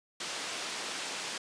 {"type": "band-pass noise", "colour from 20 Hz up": "white", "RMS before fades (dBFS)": -38, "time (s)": [0.2, 1.38], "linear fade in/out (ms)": 5, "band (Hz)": [230, 5600], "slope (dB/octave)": 12, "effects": ["resampled to 22050 Hz"]}